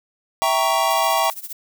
square chord, E diminished seventh, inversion none, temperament equal with one note detuned, 659.3 / 784 / 932.3 / 1116.4 Hz, E5 / G5 / Bb5 / Db6, 0 / 0 / 0 / +12 cents, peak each -23 dBFS, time 0.42-1.3 s, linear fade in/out 0 ms
violet noise with tremolo, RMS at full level -30 dBFS, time 0.9-1.53 s, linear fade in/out 5 ms, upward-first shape sine, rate 15 Hz, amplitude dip 85%
effects none

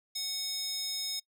square tone with high-pass filter, 740 Hz, F#5, in tune, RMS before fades -35 dBFS, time 0.15-1.2 s, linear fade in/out 10 ms, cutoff 4600 Hz, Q 5.6, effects noise-tail reverb RT60 0.1 s tail -23 dB re dry

